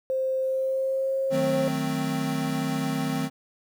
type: tone with pitch glide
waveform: sine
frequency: 525 to 536 Hz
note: C5 to C5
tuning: +6 to +42 cents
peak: -23 dBFS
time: 0.1-1.68 s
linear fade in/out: 0 ms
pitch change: +36 cents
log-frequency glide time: 0.41-1.15 s
type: chord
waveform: square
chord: D# diminished seventh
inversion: none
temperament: equal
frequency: 155.56 / 185 / 220 / 261.6 Hz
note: D#3 / F#3 / A3 / C4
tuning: 0 / 0 / 0 / 0 cents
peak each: -31 / -35 / -34 / -29 dBFS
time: 1.3-3.3 s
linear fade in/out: 50 ms
effects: 9-bit